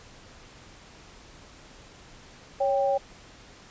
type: tone pair together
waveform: sine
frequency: 554.4 / 789.7 Hz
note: C#5 / G5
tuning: 0 / +13 cents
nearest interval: tritone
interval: 613 cents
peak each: -23 / -26 dBFS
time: 2.6-2.98 s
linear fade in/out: 10 ms
effects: pink hiss -50 dBFS RMS until 3.7 s + resampled to 16000 Hz